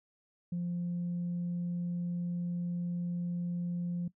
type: tone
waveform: sine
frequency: 174.61 Hz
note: F3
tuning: in tune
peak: -30 dBFS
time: 0.52-4.08 s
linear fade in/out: 5 ms
effects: noise-tail reverb RT60 0.1 s tail -19 dB re dry + tanh soft clip ceiling -29 dBFS